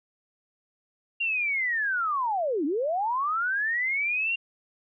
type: linear two-way sweep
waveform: sine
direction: down then up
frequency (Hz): 2794 to 268.9 to 2794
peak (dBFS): -24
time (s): 1.2-4.36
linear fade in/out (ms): 10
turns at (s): 2.65
effects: none